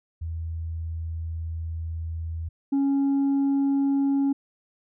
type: tone pair in turn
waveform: sine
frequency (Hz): 81.8 / 276.8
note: E2 / C#4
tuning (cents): -13 / -2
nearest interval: octave + major sixth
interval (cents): 2111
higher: second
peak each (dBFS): -28 / -17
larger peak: second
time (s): 0.21-2.49 / 2.72-4.33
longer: first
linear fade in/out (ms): 10
effects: tanh soft clip ceiling -19 dBFS